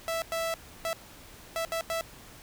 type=tone bursts at uneven times; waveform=sawtooth; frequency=659.3 Hz; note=E5; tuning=in tune; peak=-25 dBFS; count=6; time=0.08-0.22 / 0.32-0.54 / 0.85-0.93 / 1.56-1.65 / 1.72-1.81 / 1.9-2.01 s; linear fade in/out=0 ms; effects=pink hiss -50 dBFS RMS until 2.42 s